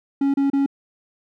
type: tone bursts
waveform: triangle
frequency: 277.2 Hz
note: C#4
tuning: in tune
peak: -14 dBFS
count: 3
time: 0.21-0.662 s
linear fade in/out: 5 ms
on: 130 ms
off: 31 ms
effects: none